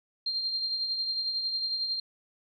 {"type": "tone with tremolo", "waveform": "sine", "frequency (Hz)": 4186, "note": "C8", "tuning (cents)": 0, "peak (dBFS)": -26, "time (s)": [0.26, 2], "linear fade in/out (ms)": 5, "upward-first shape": "triangle", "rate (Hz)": 11, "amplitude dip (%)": 50, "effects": []}